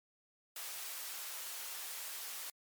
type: high-pass noise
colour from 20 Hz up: white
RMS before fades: -44 dBFS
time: 0.56-2.5 s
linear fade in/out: 2 ms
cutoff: 630 Hz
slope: 12 dB/octave
effects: MP3 96 kbps